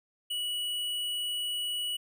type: tone with tanh clipping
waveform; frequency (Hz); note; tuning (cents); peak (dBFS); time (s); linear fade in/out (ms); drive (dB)
sine; 2934; F#7; -15; -32; 0.3-1.97; 10; 14
effects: none